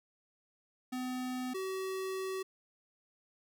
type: tone pair in turn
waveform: square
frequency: 253.4 / 379.7 Hz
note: B3 / F#4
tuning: +45 / +45 cents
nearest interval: perfect fifth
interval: 700 cents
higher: second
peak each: -36 / -36 dBFS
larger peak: neither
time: 0.92-1.54 / 1.54-2.43 s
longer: second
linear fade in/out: 10 ms
effects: none